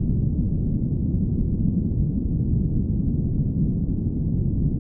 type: low-pass noise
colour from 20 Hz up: white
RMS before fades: -22 dBFS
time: 0-4.79 s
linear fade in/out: 10 ms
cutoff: 220 Hz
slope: 24 dB/octave
effects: none